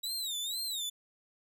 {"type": "tone with vibrato", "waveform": "sawtooth", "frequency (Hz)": 3820, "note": "A#7", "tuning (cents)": 42, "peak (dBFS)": -31, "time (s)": [0.03, 0.9], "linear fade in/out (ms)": 10, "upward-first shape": "sine", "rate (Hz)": 2.1, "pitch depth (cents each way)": 160, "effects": []}